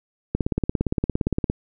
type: click train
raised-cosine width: 3 ms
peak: -8 dBFS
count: 21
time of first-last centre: 0.35-1.499 s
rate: 17.4 Hz
effects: none